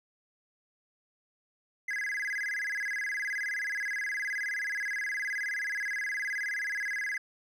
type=tone with vibrato; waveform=triangle; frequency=1839 Hz; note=A#6; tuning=24 cents flat; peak=-29 dBFS; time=1.88-7.18 s; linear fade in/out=5 ms; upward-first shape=square; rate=19 Hz; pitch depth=180 cents each way; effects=none